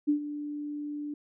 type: tone with ADSR envelope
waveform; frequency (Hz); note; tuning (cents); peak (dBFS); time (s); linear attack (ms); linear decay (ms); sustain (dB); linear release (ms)
sine; 294.2; D4; +3; -20; 0.07-1.14; 22; 100; -13; 4
effects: none